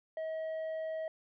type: tone with tanh clipping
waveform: sine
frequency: 638 Hz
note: D#5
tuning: 43 cents sharp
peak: -36 dBFS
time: 0.17-1.08 s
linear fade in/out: 2 ms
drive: 5 dB
effects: none